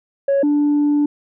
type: tone pair in turn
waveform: sine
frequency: 554.4 / 292.7 Hz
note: C#5 / D4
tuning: 0 / -6 cents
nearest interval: major seventh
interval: 1106 cents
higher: first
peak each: -11 dBFS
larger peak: neither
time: 0.28-0.43 / 0.43-1.06 s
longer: second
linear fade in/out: 5 ms
effects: tanh soft clip ceiling -11 dBFS